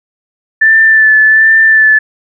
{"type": "tone with vibrato", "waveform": "sine", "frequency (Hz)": 1760, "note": "A6", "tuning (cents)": 0, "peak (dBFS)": -3, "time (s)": [0.61, 1.99], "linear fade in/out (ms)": 10, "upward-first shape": "sine", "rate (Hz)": 1.3, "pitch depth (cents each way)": 23, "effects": []}